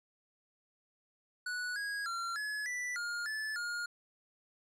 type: tone with pitch steps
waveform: square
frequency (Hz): 1474 / 1650 / 1371 / 1700 / 1974 / 1418 / 1739 / 1423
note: F#6 / G#6 / F6 / G#6 / B6 / F6 / A6 / F6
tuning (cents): -7 / -12 / -32 / +40 / -1 / +26 / -21 / +32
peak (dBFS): -36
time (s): 1.46-3.86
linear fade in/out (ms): 5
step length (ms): 300
effects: low-pass 9000 Hz 12 dB/octave